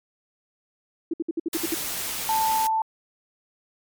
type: tone bursts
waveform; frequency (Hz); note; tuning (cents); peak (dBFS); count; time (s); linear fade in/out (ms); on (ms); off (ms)
sine; 329.6; E4; 0; -22; 8; 1.11-1.746; 5; 27; 60
type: noise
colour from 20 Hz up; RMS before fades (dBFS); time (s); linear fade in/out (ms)
white; -30; 1.53-2.67; 2
type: tone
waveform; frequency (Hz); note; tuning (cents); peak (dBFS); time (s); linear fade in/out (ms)
sine; 884; A5; +8; -20; 2.29-2.82; 2
effects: MP3 96 kbps